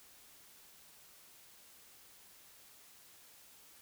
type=silence; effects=white hiss -60 dBFS RMS until 3.81 s